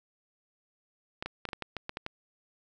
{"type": "clicks", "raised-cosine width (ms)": 0.3, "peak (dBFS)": -19, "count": 10, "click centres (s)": [1.225, 1.26, 1.453, 1.489, 1.532, 1.623, 1.767, 1.894, 1.971, 2.064], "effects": []}